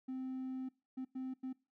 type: tone bursts at uneven times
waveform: triangle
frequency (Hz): 260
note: C4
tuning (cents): -11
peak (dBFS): -36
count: 4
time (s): 0.08-0.69 / 0.97-1.05 / 1.15-1.34 / 1.43-1.53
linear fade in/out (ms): 10
effects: noise-tail reverb RT60 0.3 s tail -23 dB re dry + tanh soft clip ceiling -33 dBFS